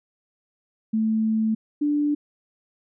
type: tone pair in turn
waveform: sine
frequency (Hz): 220 / 293.7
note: A3 / D4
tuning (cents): 0 / 0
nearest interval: perfect fourth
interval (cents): 500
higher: second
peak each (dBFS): -19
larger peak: neither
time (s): 0.93-1.55 / 1.81-2.15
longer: first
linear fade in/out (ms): 10
effects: none